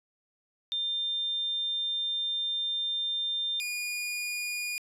sine / sawtooth tone pair in turn, 3600 / 2440 Hz, A7 / D#7, +39 / -34 cents, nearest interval perfect fifth, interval 673 cents, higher first, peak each -28 dBFS, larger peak neither, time 0.72-3.6 / 3.6-4.78 s, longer first, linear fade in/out 0 ms, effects resampled to 32000 Hz + 11-bit

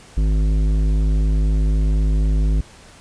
sine tone with tanh clipping, 52 Hz, G#1, 3 cents sharp, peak -16 dBFS, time 0.17-2.61 s, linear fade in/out 5 ms, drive 13 dB, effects pink hiss -45 dBFS RMS until 3 s + resampled to 22050 Hz

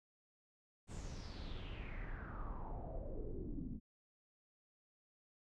brown noise with low-pass filter sweep, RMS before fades -45 dBFS, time 0.87-3.8 s, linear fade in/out 50 ms, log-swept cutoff 8200 to 220 Hz, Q 5.1, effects none

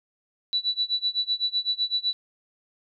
sine tone with tremolo, 3951 Hz, B7, in tune, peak -20 dBFS, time 0.53-2.13 s, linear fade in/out 0 ms, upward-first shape sine, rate 7.9 Hz, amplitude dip 95%, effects none

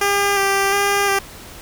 10% pulse tone with vibrato, 397.9 Hz, G4, 26 cents sharp, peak -7 dBFS, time 0.01-1.19 s, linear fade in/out 5 ms, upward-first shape square, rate 1.4 Hz, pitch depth 18 cents each way, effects pink hiss -38 dBFS RMS until 1.61 s

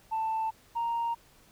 sine tone pair in turn, 886 / 931.3 Hz, A5 / A#5, +12 / -2 cents, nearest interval minor second, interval 86 cents, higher second, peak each -26 dBFS, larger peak neither, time 0.11-0.51 / 0.75-1.15 s, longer neither, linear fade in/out 20 ms, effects tanh soft clip ceiling -25 dBFS + pink hiss -60 dBFS RMS until 1.51 s

